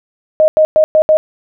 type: tone bursts at uneven times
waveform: sine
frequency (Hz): 622.3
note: D#5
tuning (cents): 0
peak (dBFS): -5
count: 5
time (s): 0.4-0.48 / 0.57-0.65 / 0.76-0.84 / 0.95-1.02 / 1.09-1.17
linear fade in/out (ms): 0
effects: none